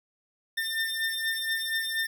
25% pulse beating tone pair, 1800 / 1804.2 Hz, A6 / A6, +39 / +43 cents, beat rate 4.2 Hz, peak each -26 / -28 dBFS, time 0.57-2.07 s, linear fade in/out 10 ms, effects none

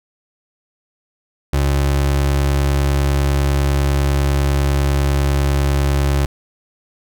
30% pulse tone, 70 Hz, C#2, 18 cents sharp, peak -11 dBFS, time 1.53-6.26 s, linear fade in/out 5 ms, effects none

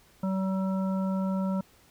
harmonic tone, 190.5 Hz, G3, 49 cents flat, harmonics 1 / 3 / 5 / 7, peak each -26 / -36 / -40 / -43 dBFS, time 0.23-1.61 s, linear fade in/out 5 ms, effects pink hiss -60 dBFS RMS until 1.9 s

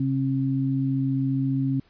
sine tone pair together, 134.29 / 269.2 Hz, C3 / C4, +45 / +49 cents, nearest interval octave, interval 1204 cents, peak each -24 dBFS, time 0-1.8 s, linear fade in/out 5 ms, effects pink hiss -61 dBFS RMS until 1.89 s + resampled to 11025 Hz

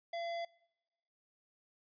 square tone, 680 Hz, F5, 46 cents flat, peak -38 dBFS, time 0.13-0.45 s, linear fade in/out 5 ms, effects noise-tail reverb RT60 1.0 s tail -25 dB re dry + resampled to 11025 Hz

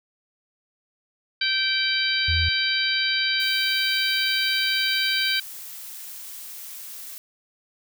harmonic tone, 776 Hz, G5, 18 cents flat, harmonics 2 / 3 / 4 / 5 / 6, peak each -27 / -27 / -27 / -27 / -27 dBFS, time 1.41-5.4 s, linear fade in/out 5 ms
sine tone, 83.4 Hz, E2, 21 cents sharp, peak -22 dBFS, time 2.28-2.49 s, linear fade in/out 5 ms
blue noise, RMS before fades -38 dBFS, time 3.4-7.18 s, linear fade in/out 0 ms
effects none

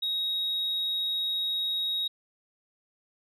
sine tone, 3783 Hz, A#7, 25 cents sharp, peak -25 dBFS, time 0.02-2.08 s, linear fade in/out 10 ms, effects tanh soft clip ceiling -24 dBFS

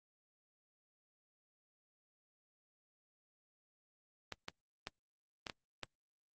clicks, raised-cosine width 0.2 ms, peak -23 dBFS, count 6, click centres 4.323 / 4.484 / 4.871 / 5.468 / 5.498 / 5.833 s, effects Opus 32 kbps

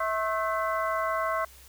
sine tone cluster, 649 / 1083 / 1309 / 1535 / 2009 Hz, E5 / C#6 / E6 / G6 / B6, -27 / -41 / -13 / -37 / +29 cents, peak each -30 / -29 / -34 / -36 / -38 dBFS, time 0-1.45 s, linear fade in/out 5 ms, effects added 64 Hz sine -53 dBFS peak until 1.68 s + white hiss -53 dBFS RMS until 1.68 s

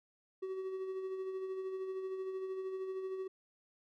triangle tone with tremolo, 378.9 Hz, F#4, 41 cents sharp, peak -34 dBFS, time 0.42-3.28 s, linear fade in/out 10 ms, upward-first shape sine, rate 13 Hz, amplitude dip 40%, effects none

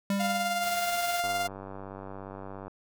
square tone with exponential decay, 198.7 Hz, G3, 24 cents sharp, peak -25 dBFS, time 0.1-1.16 s, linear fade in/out 2 ms, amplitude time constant 230 ms
sawtooth tone with tremolo, 698.5 Hz, F5, in tune, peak -22 dBFS, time 0.19-1.48 s, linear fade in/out 20 ms, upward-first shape sine, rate 19 Hz, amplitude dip 35%
white noise, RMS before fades -39 dBFS, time 0.63-1.2 s, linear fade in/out 2 ms
click train, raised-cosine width 1 ms, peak -27 dBFS, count 141, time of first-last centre 1.24-2.68 s, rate 97.2 Hz
effects none

